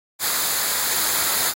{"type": "noise with comb filter", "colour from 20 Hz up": "white", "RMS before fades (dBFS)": -21, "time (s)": [0.19, 1.54], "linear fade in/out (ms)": 50, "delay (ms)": 0.35, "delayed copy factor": -0.55, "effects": ["AAC 48 kbps"]}